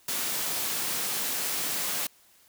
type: high-pass noise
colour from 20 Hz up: white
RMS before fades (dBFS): -30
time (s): 0.08-2.07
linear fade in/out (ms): 5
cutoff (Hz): 130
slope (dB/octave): 24
effects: white hiss -60 dBFS RMS until 2.48 s